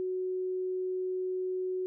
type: tone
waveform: sine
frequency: 370 Hz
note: F#4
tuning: in tune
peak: -30 dBFS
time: 0-1.86 s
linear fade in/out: 0 ms
effects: none